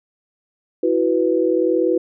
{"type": "chord", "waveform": "sine", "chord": "E suspended second", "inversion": "none", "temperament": "equal", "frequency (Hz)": [329.6, 370, 493.9], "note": ["E4", "F#4", "B4"], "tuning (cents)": [0, 0, 0], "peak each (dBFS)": -19, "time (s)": [0.83, 1.98], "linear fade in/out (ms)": 5, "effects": []}